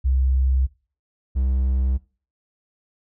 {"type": "tone pair in turn", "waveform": ["sine", "triangle"], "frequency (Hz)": [65.4, 65.03], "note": ["C2", "C2"], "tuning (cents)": [0, -10], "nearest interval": "unison", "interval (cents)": 10, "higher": "first", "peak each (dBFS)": -16, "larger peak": "neither", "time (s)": [[0.04, 0.67], [1.35, 1.98]], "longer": "neither", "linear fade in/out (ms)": 20, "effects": ["noise-tail reverb RT60 0.4 s tail -22 dB re dry"]}